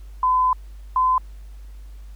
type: tone pair in turn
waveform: sine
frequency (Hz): 1015 / 1022.1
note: B5 / C6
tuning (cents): +47 / -41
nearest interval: unison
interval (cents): 12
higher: second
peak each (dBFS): -15 / -15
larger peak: neither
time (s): 0.23-0.53 / 0.96-1.18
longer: first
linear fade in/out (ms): 2
effects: added 50 Hz sine -36 dBFS peak until 2.15 s + pink hiss -58 dBFS RMS until 2.15 s